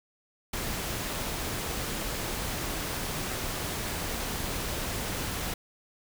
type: noise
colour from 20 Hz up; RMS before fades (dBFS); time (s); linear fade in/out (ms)
pink; -33; 0.53-5.54; 5
effects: none